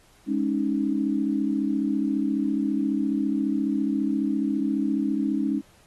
sine chord, Ab suspended fourth, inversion none, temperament just, 207.7 / 276.9 / 311.5 Hz, Ab3 / Db4 / Eb4, 0 / -2 / +2 cents, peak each -27 / -25 / -27 dBFS, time 0.26-5.62 s, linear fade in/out 50 ms, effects pink hiss -58 dBFS RMS until 5.86 s + AAC 32 kbps

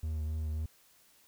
triangle tone with vibrato, 77.78 Hz, D#2, in tune, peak -30 dBFS, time 0.03-0.66 s, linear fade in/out 5 ms, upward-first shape triangle, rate 3.7 Hz, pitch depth 29 cents each way, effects white hiss -64 dBFS RMS until 1.27 s

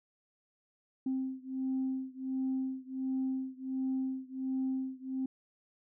sine beating tone pair, 262.1 / 263.5 Hz, C4 / C4, +3 / +12 cents, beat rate 1.4 Hz, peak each -34 / -35 dBFS, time 1.06-5.26 s, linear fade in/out 5 ms, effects tanh soft clip ceiling -26 dBFS

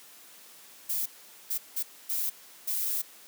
violet noise bursts at uneven times, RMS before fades -30 dBFS, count 5, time 0.89-1.06 / 1.5-1.58 / 1.76-1.83 / 2.09-2.3 / 2.67-3.02 s, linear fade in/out 10 ms, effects white hiss -52 dBFS RMS until 3.27 s + high-pass 200 Hz 12 dB/octave

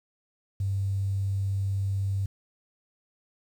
triangle tone, 98 Hz, G2, in tune, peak -21 dBFS, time 0.6-2.26 s, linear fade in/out 5 ms, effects tanh soft clip ceiling -23 dBFS + 9-bit

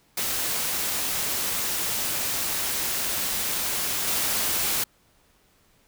white noise with level steps, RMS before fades -27 / -25 dBFS, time 0.17-4.84 s, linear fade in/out 5 ms, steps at 4.07 s, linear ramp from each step 2 ms, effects pink hiss -62 dBFS RMS until 5.87 s

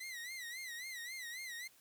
sawtooth tone with vibrato, 1988 Hz, B6, 11 cents sharp, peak -40 dBFS, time 0-1.68 s, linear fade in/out 10 ms, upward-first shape sine, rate 3.7 Hz, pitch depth 120 cents each way, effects white hiss -66 dBFS RMS until 1.8 s

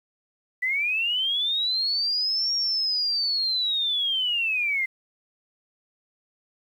sine linear two-way sweep, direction up then down, 1959 to 5600 to 2054 Hz, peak -22 dBFS, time 0.62-4.86 s, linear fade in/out 10 ms, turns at 2.54 s, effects 9-bit

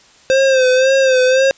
square tone with vibrato, 523.3 Hz, C5, in tune, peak -10 dBFS, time 0.3-1.51 s, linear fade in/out 0 ms, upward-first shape sine, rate 1.9 Hz, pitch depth 54 cents each way, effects white hiss -47 dBFS RMS until 1.57 s + resampled to 16000 Hz

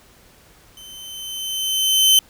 sawtooth tone with level ramp, 3070 Hz, G7, 37 cents flat, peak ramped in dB -36 to -6 dBFS, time 0.77-2.19 s, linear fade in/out 2 ms, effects pink hiss -51 dBFS RMS until 2.29 s

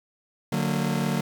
40% pulse chord, D augmented, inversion none, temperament just, 146.83 / 183.54 / 229.4 Hz, D3 / F#3 / A#3, 0 / -14 / -28 cents, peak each -27 dBFS, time 0.52-1.21 s, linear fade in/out 5 ms, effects 9-bit

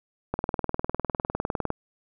click train, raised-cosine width 1 ms, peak -12 dBFS, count 28, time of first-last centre 0.34-1.704 s, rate 19.8 Hz, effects none

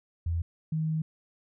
sine tone pair in turn, 84 / 157.89 Hz, E2 / D#3, +33 / +26 cents, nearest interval major seventh, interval 1093 cents, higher second, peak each -26 dBFS, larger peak neither, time 0.26-0.42 / 0.72-1.02 s, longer second, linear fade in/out 5 ms, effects none

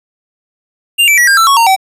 square tone with pitch steps, 2794 / 2322 / 1930.5 / 1604.7 / 1333.9 / 1108.8 / 921.7 / 766.1 Hz, F7 / D7 / B6 / G6 / E6 / C#6 / A#5 / G5, 0 / -20 / -40 / +40 / +20 / 0 / -20 / -40 cents, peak -6 dBFS, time 0.98-1.764 s, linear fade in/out 20 ms, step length 98 ms, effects resampled to 32000 Hz

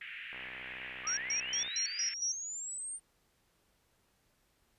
pink band-pass noise, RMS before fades -45 dBFS, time 0.01-2.14 s, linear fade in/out 2 ms, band 1700 to 2800 Hz, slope 48 dB/octave
click train, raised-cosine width 0.5 ms, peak -35 dBFS, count 87, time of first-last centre 0.33-1.678 s, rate 63.8 Hz
sine linear sweep, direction up, 1108.7 to 8950 Hz, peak -38 dBFS, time 1.03-3 s, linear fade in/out 50 ms
sine tone bursts, 5630 Hz, F8, 13 cents sharp, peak -31 dBFS, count 6, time 1.07-2.32 s, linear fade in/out 2 ms, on 100 ms, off 130 ms
effects pink hiss -73 dBFS RMS until 4.78 s + resampled to 32000 Hz

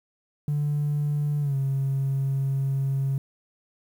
triangle tone with pitch glide, 146.83 to 136.21 Hz, D3 to C#3, 0 to -30 cents, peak -19 dBFS, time 0.48-3.18 s, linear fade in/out 2 ms, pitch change -130 cents, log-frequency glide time 1.4-1.56 s, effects tanh soft clip ceiling -19 dBFS + 9-bit

